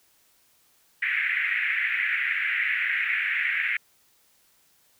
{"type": "band-pass noise", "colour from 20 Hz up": "white", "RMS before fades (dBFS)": -26, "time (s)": [1.02, 3.77], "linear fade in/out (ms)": 5, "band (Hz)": [1700, 2300], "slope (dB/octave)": 48, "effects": ["white hiss -63 dBFS RMS until 4.99 s"]}